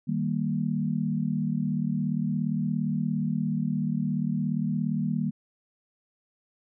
sine chord, Eb major, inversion none, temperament equal, 155.56 / 196 / 233.1 Hz, Eb3 / G3 / Bb3, 0 / 0 / 0 cents, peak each -29 dBFS, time 0.07-5.31 s, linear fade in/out 20 ms, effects none

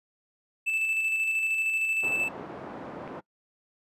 triangle tone with tremolo, 2637 Hz, E7, in tune, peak -22 dBFS, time 0.66-2.29 s, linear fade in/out 20 ms, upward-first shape square, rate 13 Hz, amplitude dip 30%
pink band-pass noise, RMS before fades -40 dBFS, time 2.02-3.21 s, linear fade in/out 20 ms, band 230 to 990 Hz, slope 12 dB/octave
click, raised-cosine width 0.5 ms, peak -25 dBFS, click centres 3.077 s
effects noise-tail reverb RT60 0.1 s tail -23 dB re dry + resampled to 32000 Hz

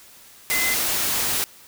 sine tone in noise, 2047 Hz, C7, 38 cents flat, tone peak -23 dBFS, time 0.51-0.74 s, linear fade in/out 0 ms, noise white, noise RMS -23 dBFS, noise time 0.5-1.44 s, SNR -3 dB, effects white hiss -48 dBFS RMS until 1.67 s

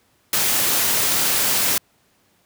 white noise, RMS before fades -19 dBFS, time 0.33-1.78 s, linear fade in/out 2 ms, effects pink hiss -61 dBFS RMS until 2.45 s + high-pass 80 Hz 12 dB/octave

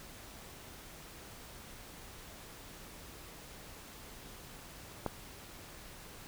click, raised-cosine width 1 ms, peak -19 dBFS, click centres 5.063 s, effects pink hiss -51 dBFS RMS until 6.27 s

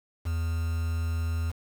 triangle tone with quantisation, 82.41 Hz, E2, in tune, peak -24 dBFS, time 0.25-1.52 s, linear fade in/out 20 ms, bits 7, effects none

